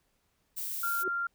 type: noise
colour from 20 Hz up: violet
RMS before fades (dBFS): -36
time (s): 0.56-1.04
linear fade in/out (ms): 20
type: tone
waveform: sine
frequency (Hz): 1389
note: F6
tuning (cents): -10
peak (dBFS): -29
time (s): 0.83-1.27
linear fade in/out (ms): 5
type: tone with exponential growth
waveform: sine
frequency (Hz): 373.2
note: F#4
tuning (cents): +15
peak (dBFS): -29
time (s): 0.98-1.08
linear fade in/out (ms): 2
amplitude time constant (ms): 20
effects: pink hiss -74 dBFS RMS until 1.34 s